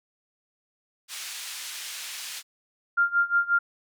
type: band-pass noise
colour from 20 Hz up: pink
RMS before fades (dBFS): -37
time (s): 1.08-2.43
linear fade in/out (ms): 50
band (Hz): 2400 to 11000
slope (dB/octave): 12
type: tone with tremolo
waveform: sine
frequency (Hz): 1396.9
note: F6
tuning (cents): 0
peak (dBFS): -17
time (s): 2.97-3.59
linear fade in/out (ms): 10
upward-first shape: sine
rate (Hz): 5.6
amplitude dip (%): 90
effects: none